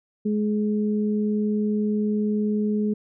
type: tone pair together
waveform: sine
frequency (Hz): 210.5 / 421.3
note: G#3 / G#4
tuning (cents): +24 / +25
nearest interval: octave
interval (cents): 1201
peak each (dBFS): -21 / -28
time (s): 0.25-2.94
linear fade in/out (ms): 10
effects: none